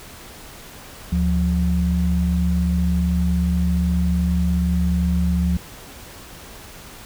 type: tone pair together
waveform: sine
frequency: 74 / 176.56 Hz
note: D2 / F3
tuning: +14 / +19 cents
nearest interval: octave + minor third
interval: 1505 cents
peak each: -19 dBFS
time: 1.12-5.57 s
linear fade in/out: 5 ms
effects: pink hiss -40 dBFS RMS until 7.05 s